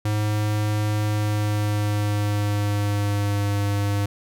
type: tone with pitch glide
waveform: square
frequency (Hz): 105.7 to 101.45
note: G#2 to G#2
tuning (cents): +31 to -40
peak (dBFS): -21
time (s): 0.05-4.06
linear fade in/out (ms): 5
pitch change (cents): -71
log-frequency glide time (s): 1.05-3.58
effects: none